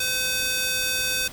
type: tone with high-pass filter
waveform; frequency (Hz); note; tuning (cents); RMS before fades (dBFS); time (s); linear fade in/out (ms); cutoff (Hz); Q
square; 512; C5; -38; -25; 0-1.28; 5; 2400; 0.7
effects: pink hiss -41 dBFS RMS until 1.32 s

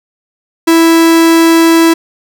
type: tone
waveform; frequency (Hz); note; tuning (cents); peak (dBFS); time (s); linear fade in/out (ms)
45% pulse; 329.6; E4; 0; -4; 0.67-1.94; 10
effects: none

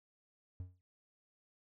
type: tone with exponential decay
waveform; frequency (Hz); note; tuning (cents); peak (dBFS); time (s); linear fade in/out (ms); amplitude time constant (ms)
triangle; 90.9; F#2; -30; -36; 0.6-0.81; 0; 44
effects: none

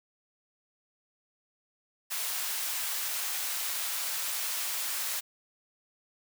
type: high-pass noise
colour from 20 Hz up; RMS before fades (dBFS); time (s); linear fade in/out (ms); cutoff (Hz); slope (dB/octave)
white; -33; 2.1-5.21; 20; 830; 12
effects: none

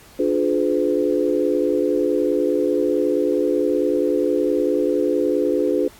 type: chord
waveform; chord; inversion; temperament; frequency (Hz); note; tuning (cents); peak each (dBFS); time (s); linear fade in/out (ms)
sine; D diminished seventh; none; just; 293.7 / 352.4 / 422.9 / 507.5; D4 / F4 / Ab4 / Cb5; 0 / +16 / +31 / +47; -22; 0.19-5.88; 5
effects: pink hiss -47 dBFS RMS until 5.99 s + AAC 64 kbps

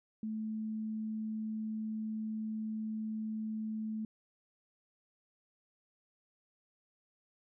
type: tone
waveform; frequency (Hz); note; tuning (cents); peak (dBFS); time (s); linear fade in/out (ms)
sine; 217.9; A3; -17; -35; 0.23-4.05; 2
effects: none

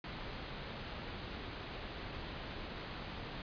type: low-pass noise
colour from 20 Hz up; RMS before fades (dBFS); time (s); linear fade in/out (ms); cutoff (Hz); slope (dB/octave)
pink; -45; 0.04-3.42; 2; 4500; 48
effects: resampled to 11025 Hz

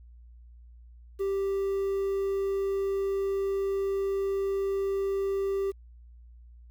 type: tone with quantisation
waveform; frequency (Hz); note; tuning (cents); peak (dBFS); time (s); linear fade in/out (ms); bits
triangle; 392; G4; 0; -24; 1.19-5.72; 20; 9
effects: added 59 Hz sine -48 dBFS peak until 6.7 s

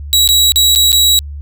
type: tone with dropouts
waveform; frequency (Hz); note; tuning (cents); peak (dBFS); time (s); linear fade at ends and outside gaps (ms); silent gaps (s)
sawtooth; 3881; B7; -31; -4; 0.13-1.19; 0; 0.276-0.289 / 0.52-0.559 / 0.751-0.759 / 0.919-0.928
effects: added 72 Hz sine -23 dBFS peak until 1.41 s

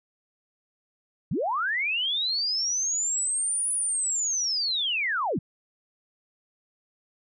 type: linear two-way sweep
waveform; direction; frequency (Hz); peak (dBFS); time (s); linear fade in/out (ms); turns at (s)
sine; up then down; 110 to 9930 to 110; -24; 1.31-5.39; 5; 3.72
effects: none

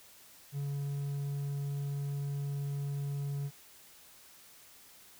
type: tone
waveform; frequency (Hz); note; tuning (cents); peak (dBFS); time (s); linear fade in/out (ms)
triangle; 141.4; C#3; +35; -31; 0.52-3.51; 50
effects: white hiss -57 dBFS RMS until 5.19 s

